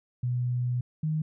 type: tone pair in turn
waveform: sine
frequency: 123.47 / 155.56 Hz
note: B2 / D#3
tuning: 0 / 0 cents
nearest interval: major third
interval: 400 cents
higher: second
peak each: -25 dBFS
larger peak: neither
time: 0.23-0.81 / 1.03-1.22 s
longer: first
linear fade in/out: 5 ms
effects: none